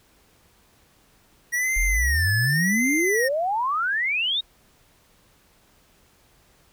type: tone with vibrato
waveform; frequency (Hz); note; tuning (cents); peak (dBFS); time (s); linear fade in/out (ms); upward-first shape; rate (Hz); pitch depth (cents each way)
square; 1900; A#6; +33; -22; 1.52-3.29; 20; sine; 0.89; 170
type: exponential sweep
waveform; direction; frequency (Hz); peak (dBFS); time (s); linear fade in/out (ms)
sine; up; 38.89 to 3814; -21; 1.76-4.41; 10
effects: pink hiss -59 dBFS RMS until 6.72 s